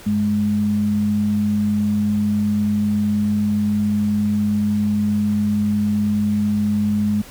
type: tone pair together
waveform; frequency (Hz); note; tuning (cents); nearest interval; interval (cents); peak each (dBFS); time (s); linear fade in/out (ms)
sine; 98.6 / 208.9; G2 / G#3; +11 / +10; octave + minor second; 1299; -26 / -16; 0.06-7.22; 10
effects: pink hiss -41 dBFS RMS until 7.3 s